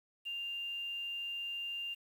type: tone with quantisation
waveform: sine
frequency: 2794 Hz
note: F7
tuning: in tune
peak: -37 dBFS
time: 0.25-1.95 s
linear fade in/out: 20 ms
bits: 10
effects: none